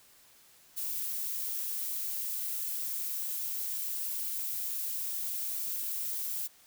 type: noise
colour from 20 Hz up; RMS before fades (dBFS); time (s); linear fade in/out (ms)
violet; -35; 0.76-6.48; 20
effects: white hiss -60 dBFS RMS until 6.66 s